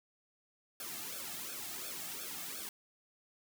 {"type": "noise with flanger", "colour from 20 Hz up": "white", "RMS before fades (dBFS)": -43, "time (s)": [0.8, 2.69], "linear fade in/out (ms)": 2, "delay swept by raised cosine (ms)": [1, 2.1], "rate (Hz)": 2.8, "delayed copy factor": -0.9, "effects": []}